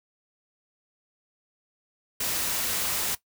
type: noise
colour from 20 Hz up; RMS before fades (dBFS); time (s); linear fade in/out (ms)
white; -28; 2.2-3.15; 5
effects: noise-tail reverb RT60 0.1 s tail -17 dB re dry